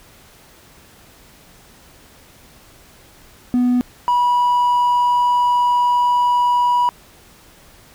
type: tone pair in turn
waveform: triangle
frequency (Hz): 246.9 / 975.1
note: B3 / B5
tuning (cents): 0 / -22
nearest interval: 2 octaves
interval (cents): 2378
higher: second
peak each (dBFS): -10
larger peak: neither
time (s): 3.54-3.81 / 4.08-6.89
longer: second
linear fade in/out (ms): 0
effects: tanh soft clip ceiling -7 dBFS + pink hiss -47 dBFS RMS until 7.94 s